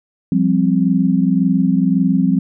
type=chord; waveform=sine; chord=F suspended second; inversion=none; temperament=just; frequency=174.61 / 196.44 / 261.9 Hz; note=F3 / G3 / C4; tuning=0 / +4 / +2 cents; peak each=-16 dBFS; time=0.32-2.39 s; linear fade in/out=2 ms; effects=none